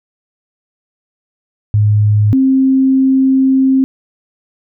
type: tone pair in turn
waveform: sine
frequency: 105 / 265.2 Hz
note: G#2 / C4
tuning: +19 / +23 cents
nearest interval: octave + major third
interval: 1604 cents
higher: second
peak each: -7 dBFS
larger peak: neither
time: 1.74-2.33 / 2.33-3.84 s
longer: second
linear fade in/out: 0 ms
effects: none